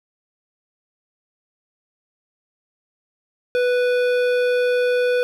triangle tone with hard clipping, 493.9 Hz, B4, in tune, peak -18 dBFS, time 3.55-5.23 s, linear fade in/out 0 ms, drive 17 dB, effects none

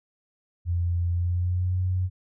sine tone with pitch glide, 86.7 to 91.86 Hz, F2 to F#2, -12 to -12 cents, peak -22 dBFS, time 0.65-2.1 s, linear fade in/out 50 ms, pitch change +100 cents, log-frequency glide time 1.11-1.8 s, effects none

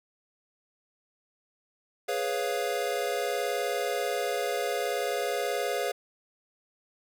square chord, C# dominant seventh, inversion second, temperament equal, 415.3 / 493.9 / 554.4 / 698.5 Hz, G#4 / B4 / C#5 / E#5, 0 / 0 / 0 / 0 cents, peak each -34 dBFS, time 2.08-5.92 s, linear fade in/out 10 ms, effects none

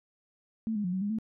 sine tone with pitch steps, 222.2 / 207.6 / 179 / 187.8 / 204.6 / 220.1 Hz, A3 / G#3 / F3 / F#3 / G#3 / A3, +17 / 0 / +43 / +26 / -26 / +1 cents, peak -28 dBFS, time 0.67-1.186 s, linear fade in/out 0 ms, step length 86 ms, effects none

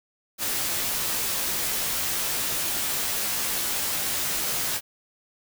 white noise with comb filter, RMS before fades -27 dBFS, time 0.38-4.81 s, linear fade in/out 50 ms, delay 16 ms, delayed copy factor -0.55, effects none

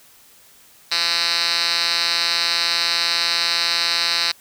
5% pulse tone with band-pass filter, 170 Hz, F3, 46 cents flat, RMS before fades -20 dBFS, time 0.91-4.32 s, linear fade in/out 10 ms, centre 3900 Hz, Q 6.3, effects white hiss -50 dBFS RMS until 4.4 s

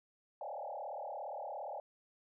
sine tone with frequency modulation, 702 Hz, F5, 9 cents sharp, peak -40 dBFS, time 0.41-1.8 s, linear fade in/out 2 ms, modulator 37.3 Hz, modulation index 4.1, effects none

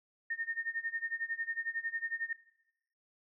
sine tone with tremolo, 1830 Hz, A#6, 32 cents flat, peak -31 dBFS, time 0.3-2.33 s, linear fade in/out 5 ms, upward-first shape sine, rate 11 Hz, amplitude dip 95%, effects noise-tail reverb RT60 0.9 s tail -18 dB re dry

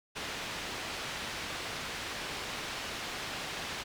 white low-pass noise, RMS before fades -39 dBFS, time 0.15-3.84 s, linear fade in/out 20 ms, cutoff 3600 Hz, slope 12 dB/octave, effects none

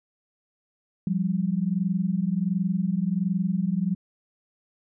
sine tone pair together, 174.62 / 196 Hz, F3 / G3, 0 / 0 cents, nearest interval major second, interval 200 cents, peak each -25 dBFS, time 1.07-3.95 s, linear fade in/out 2 ms, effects none

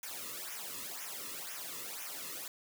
white noise with flanger, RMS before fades -43 dBFS, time 0.03-2.48 s, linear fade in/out 2 ms, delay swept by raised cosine 0.23 to 1.33 ms, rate 2 Hz, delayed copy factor -0.8, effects none

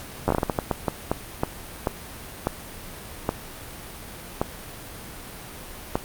slowing click train, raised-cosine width 1 ms, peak -7 dBFS, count 18, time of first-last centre 0.28-5.955 s, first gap 10 ms, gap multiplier 1.37, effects pink hiss -39 dBFS RMS until 6.04 s + Opus 48 kbps

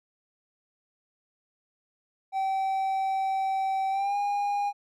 triangle tone with pitch glide, 771 to 813.5 Hz, G5 to G#5, -29 to -36 cents, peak -23 dBFS, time 2.32-4.73 s, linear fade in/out 50 ms, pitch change +93 cents, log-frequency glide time 3.9-4.16 s, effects none

